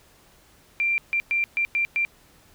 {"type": "tone bursts at uneven times", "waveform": "sine", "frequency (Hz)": 2367, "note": "D7", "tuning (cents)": 13, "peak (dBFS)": -20, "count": 6, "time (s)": [[0.8, 0.98], [1.13, 1.2], [1.31, 1.44], [1.57, 1.65], [1.75, 1.85], [1.96, 2.05]], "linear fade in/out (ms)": 0, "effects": ["pink hiss -56 dBFS RMS until 2.54 s"]}